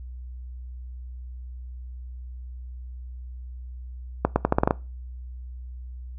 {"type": "accelerating click train", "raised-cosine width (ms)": 1, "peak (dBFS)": -4, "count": 8, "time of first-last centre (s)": [4.25, 4.709], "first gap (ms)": 110, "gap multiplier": 0.82, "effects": ["noise-tail reverb RT60 0.3 s tail -22 dB re dry", "added 62 Hz sine -35 dBFS peak until 6.18 s"]}